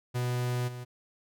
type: tone with level steps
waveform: 45% pulse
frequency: 123.47 Hz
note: B2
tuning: in tune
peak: -28 / -38 dBFS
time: 0.14-0.85 s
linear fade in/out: 20 ms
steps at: 0.67 s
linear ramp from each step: 20 ms
effects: none